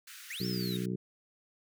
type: high-pass noise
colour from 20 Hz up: pink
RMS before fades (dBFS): -49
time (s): 0.07-0.86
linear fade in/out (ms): 5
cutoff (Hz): 1400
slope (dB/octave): 48
type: linear two-way sweep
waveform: square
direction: up then down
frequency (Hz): 1700 to 5480 to 3653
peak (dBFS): -39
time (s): 0.3-0.77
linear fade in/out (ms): 5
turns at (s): 0.46
type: harmonic tone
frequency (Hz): 61.74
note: B1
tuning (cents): 0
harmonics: 2 / 3 / 4 / 5 / 6 / 7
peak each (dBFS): -38 / -34 / -44 / -42 / -40 / -45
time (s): 0.4-0.96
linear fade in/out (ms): 5
effects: none